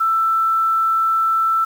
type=tone with quantisation; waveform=sine; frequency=1329 Hz; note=E6; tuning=14 cents sharp; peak=-14 dBFS; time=0-1.65 s; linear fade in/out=10 ms; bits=7; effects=none